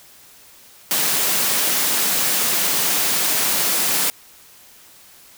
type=high-pass noise; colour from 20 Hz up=white; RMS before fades=-19 dBFS; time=0.91-4.1 s; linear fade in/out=0 ms; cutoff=140 Hz; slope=48 dB/octave; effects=white hiss -47 dBFS RMS until 5.37 s